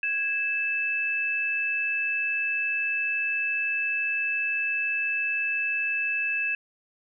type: tone pair together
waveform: sine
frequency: 1654.3 / 2626 Hz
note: G#6 / E7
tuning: -7 / -7 cents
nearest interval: minor sixth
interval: 800 cents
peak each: -31 / -25 dBFS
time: 0.03-6.55 s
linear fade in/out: 2 ms
effects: none